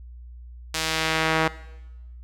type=tone with band-pass filter sweep; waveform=sawtooth; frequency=159.7 Hz; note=D#3; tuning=45 cents sharp; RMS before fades=-24 dBFS; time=0.74-1.48 s; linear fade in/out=5 ms; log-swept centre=5500 to 1300 Hz; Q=0.72; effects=noise-tail reverb RT60 1.0 s tail -18 dB re dry + added 60 Hz sine -39 dBFS peak until 2.23 s